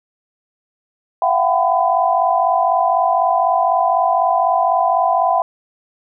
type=tone cluster; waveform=sine; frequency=673 / 729 / 773 / 1005 Hz; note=E5 / F#5 / G5 / B5; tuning=+36 / -26 / -24 / +30 cents; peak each=-18 dBFS; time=1.22-5.42 s; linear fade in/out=2 ms; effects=none